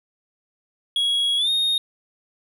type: tone with pitch glide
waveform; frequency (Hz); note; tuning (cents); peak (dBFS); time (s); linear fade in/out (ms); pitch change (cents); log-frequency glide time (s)
triangle; 3322 to 3707; G#7 to A#7; 0 to -10; -17; 0.96-1.78; 2; +190; 1.37-1.5
effects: none